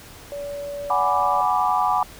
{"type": "tone with pitch glide", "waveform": "sine", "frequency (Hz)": [572, 576.6], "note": ["D5", "D5"], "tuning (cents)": [-46, -32], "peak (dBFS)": -28, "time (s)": [0.32, 1.41], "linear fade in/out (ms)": 0, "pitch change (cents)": 14, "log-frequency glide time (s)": [0.68, 1.21]}
{"type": "chord", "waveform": "sine", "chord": "G# half-diminished seventh", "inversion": "third", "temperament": "equal", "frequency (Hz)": [740, 830.6, 987.8, 1174.7], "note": ["F#5", "G#5", "B5", "D6"], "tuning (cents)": [0, 0, 0, 0], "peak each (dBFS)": -23, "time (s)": [0.9, 2.03], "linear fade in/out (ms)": 2}
{"effects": ["pink hiss -43 dBFS RMS until 2.19 s"]}